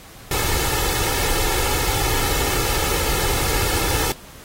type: noise with comb filter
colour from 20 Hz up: pink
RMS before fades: -21 dBFS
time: 0.31-4.12 s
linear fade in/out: 2 ms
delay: 2.3 ms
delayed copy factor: +0.7
effects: pink hiss -43 dBFS RMS until 4.44 s + AAC 48 kbps